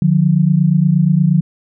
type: tone pair together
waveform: sine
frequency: 150.5 / 178.98 Hz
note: D3 / F3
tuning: +43 / +43 cents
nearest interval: minor third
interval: 300 cents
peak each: -12 dBFS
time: 0.02-1.41 s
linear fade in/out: 2 ms
effects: none